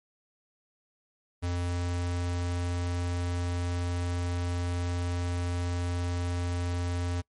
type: tone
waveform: square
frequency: 87.9 Hz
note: F2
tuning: 12 cents sharp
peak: -29 dBFS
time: 1.42-7.22 s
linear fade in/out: 20 ms
effects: noise-tail reverb RT60 0.1 s tail -23 dB re dry + MP3 48 kbps